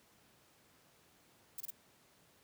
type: noise bursts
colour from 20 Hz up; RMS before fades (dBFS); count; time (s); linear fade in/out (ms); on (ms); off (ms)
violet; -42; 3; 1.58-1.705; 5; 25; 25
effects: pink hiss -67 dBFS RMS until 2.43 s + high-pass 100 Hz 12 dB/octave